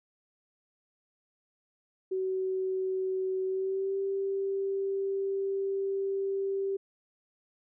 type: tone with pitch glide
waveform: sine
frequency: 376.9 to 391.1 Hz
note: F#4 to G4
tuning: +32 to -4 cents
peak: -28 dBFS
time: 2.11-6.77 s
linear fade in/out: 10 ms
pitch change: +64 cents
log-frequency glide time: 3.45-3.98 s
effects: none